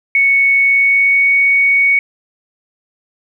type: tone with pitch glide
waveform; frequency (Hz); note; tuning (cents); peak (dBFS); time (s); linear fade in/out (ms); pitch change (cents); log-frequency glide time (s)
sine; 2217 to 2231; C#7 to C#7; 0 to +11; -8; 0.15-1.99; 2; +11; 0.59-1.33
effects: 8-bit